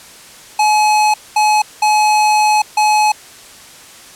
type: tone bursts at uneven times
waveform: square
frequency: 850 Hz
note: G#5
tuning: 40 cents sharp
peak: -10 dBFS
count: 4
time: 0.59-1.14 / 1.36-1.62 / 1.82-2.62 / 2.77-3.12 s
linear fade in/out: 5 ms
effects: white hiss -38 dBFS RMS until 4.15 s + low-pass 10000 Hz 12 dB/octave